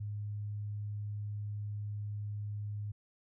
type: tone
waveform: sine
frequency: 103.83 Hz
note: G#2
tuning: in tune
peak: -36 dBFS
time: 0-2.92 s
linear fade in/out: 10 ms
effects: none